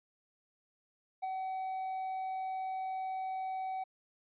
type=tone with ADSR envelope; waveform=triangle; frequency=757 Hz; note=F#5; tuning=39 cents sharp; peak=-30 dBFS; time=1.22-3.84 s; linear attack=19 ms; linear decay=16 ms; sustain=-3 dB; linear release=9 ms; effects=resampled to 8000 Hz